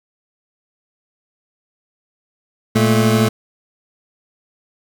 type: tone pair together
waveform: 25% pulse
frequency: 115 / 217.1 Hz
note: A#2 / A3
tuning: -23 / -23 cents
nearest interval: major seventh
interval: 1100 cents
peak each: -11 dBFS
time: 2.75-3.29 s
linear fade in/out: 10 ms
effects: none